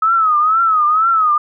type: tone with vibrato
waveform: sine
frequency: 1277 Hz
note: D#6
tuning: 45 cents sharp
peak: -10 dBFS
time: 0.02-1.38 s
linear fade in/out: 5 ms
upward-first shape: triangle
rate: 2.1 Hz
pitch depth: 130 cents each way
effects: none